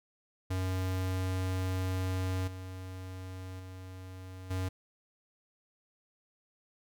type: tone with level steps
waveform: square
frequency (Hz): 93.1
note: F#2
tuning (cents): +11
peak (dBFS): -31 / -41 / -44 / -32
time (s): 0.5-4.69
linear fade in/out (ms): 10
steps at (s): 2.47 / 3.59 / 4.5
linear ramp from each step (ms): 10
effects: none